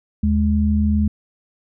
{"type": "tone pair together", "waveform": "sine", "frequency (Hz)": [77.42, 210], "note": ["D#2", "G#3"], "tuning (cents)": [-8, 19], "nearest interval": "octave + perfect fourth", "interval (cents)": 1727, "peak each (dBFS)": -17, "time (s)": [0.23, 1.08], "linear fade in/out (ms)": 5, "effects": []}